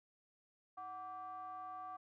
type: ring-modulated tone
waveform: triangle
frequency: 210 Hz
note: G#3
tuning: 19 cents sharp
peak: -40 dBFS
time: 0.77-1.97 s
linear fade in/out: 10 ms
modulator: 951 Hz
effects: none